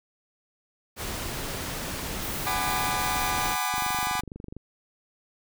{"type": "noise", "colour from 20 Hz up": "pink", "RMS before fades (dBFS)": -33, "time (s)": [0.96, 3.57], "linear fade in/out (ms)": 50}
{"type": "noise bursts", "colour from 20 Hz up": "violet", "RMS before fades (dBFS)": -37, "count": 5, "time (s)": [2.22, 4.072], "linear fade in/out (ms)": 5, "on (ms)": 320, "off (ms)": 63}
{"type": "chord", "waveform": "sawtooth", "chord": "G# half-diminished seventh", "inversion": "third", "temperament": "just", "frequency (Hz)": [747.5, 830.6, 996.7, 1196.1], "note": ["F#5", "G#5", "B5", "D6"], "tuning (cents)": [17, 0, 16, 31], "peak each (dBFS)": -28, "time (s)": [2.46, 4.21], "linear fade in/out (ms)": 10}
{"type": "click train", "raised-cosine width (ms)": 3, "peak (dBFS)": -26, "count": 21, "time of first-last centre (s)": [3.74, 4.566], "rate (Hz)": 24.2}
{"effects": []}